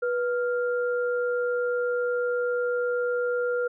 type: tone pair together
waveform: sine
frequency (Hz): 488.8 / 1396.9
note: B4 / F6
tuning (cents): -18 / 0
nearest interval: octave + tritone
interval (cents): 1818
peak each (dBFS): -24 / -31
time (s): 0.02-3.68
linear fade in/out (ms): 10
effects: none